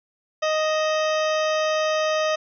harmonic tone with a mistuned harmonic, 622.3 Hz, D#5, in tune, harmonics 1 / 2 / 3 / 4 / 5 / 6 / 8 / 9 / 10, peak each -21 / -27 / -31 / -33 / -35 / -37 / -39 / -40 / -41 dBFS, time 0.42-2.36 s, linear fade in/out 10 ms, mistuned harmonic 4, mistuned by +69 cents, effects none

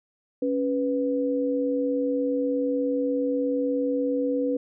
sine tone pair together, 277.2 / 493.9 Hz, C#4 / B4, 0 / 0 cents, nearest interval minor seventh, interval 1000 cents, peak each -25 dBFS, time 0.42-4.57 s, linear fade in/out 5 ms, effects none

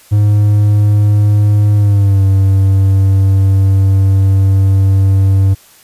triangle tone with pitch glide, 103.83 to 96.88 Hz, G#2 to G2, 0 to -20 cents, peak -4 dBFS, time 0.11-5.55 s, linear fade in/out 20 ms, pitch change -120 cents, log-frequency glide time 1.75-2.23 s, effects white hiss -43 dBFS RMS until 5.83 s + resampled to 32000 Hz

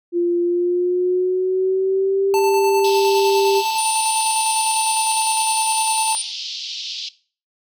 sine tone with pitch glide, 347.3 to 394.4 Hz, F4 to G4, -10 to +11 cents, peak -15 dBFS, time 0.12-3.63 s, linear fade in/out 50 ms, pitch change +221 cents, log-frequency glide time 0.42-2.35 s
square tone with tremolo, 885 Hz, A5, 10 cents sharp, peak -19 dBFS, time 2.34-6.15 s, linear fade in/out 0 ms, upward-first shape square, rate 9.9 Hz, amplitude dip 30%
white band-pass noise, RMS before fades -29 dBFS, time 2.84-7.09 s, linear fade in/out 5 ms, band 2900 to 5200 Hz, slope 48 dB/octave
sine tone, 9130 Hz, D9, 50 cents flat, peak -22 dBFS, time 3.78-6.22 s, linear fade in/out 5 ms
effects noise-tail reverb RT60 0.4 s tail -18 dB re dry

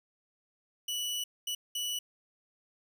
sawtooth tone bursts at uneven times, 2953 Hz, F#7, 4 cents flat, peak -29 dBFS, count 3, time 0.88-1.24 / 1.47-1.55 / 1.75-1.99 s, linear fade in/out 5 ms, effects none

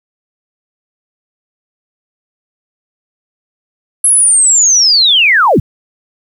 sine linear sweep, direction down, 10940 to 69.7 Hz, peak -5 dBFS, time 4.04-5.6 s, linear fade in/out 5 ms, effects 7-bit

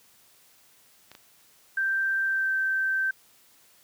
clicks, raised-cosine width 0.2 ms, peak -28 dBFS, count 2, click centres 1.116 / 1.151 s
sine tone with pitch glide, 1569 to 1554.6 Hz, G6 to G6, +1 to -15 cents, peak -23 dBFS, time 1.77-3.11 s, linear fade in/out 5 ms, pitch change -16 cents, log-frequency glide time 2.25-2.51 s
effects white hiss -59 dBFS RMS until 3.83 s + high-pass 60 Hz 12 dB/octave

